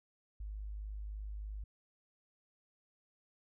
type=tone; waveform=sine; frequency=51.6 Hz; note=G#1; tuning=10 cents flat; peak=-40 dBFS; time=0.4-1.64 s; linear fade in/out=5 ms; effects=none